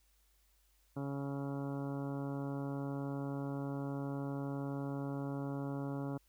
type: harmonic tone with a mistuned harmonic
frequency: 139.4 Hz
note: C#3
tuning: 10 cents sharp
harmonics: 1 / 2 / 3 / 4 / 5 / 6 / 7 / 8 / 9 / 10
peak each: -40 / -40 / -48 / -48 / -53 / -53 / -56 / -56 / -59 / -58 dBFS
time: 0.96-6.18 s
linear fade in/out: 10 ms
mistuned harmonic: 9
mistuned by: +37 cents
effects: added 50 Hz sine -70 dBFS peak until 6.28 s + white hiss -74 dBFS RMS until 6.28 s